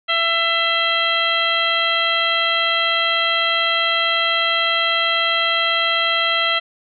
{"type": "harmonic tone with a mistuned harmonic", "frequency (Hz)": 669, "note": "E5", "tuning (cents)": 25, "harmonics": [1, 2, 3, 4, 5, 6], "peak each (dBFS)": [-26, -22, -22, -24, -20, -28], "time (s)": [0.08, 6.6], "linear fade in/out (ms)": 20, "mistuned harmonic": 5, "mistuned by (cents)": -65, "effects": []}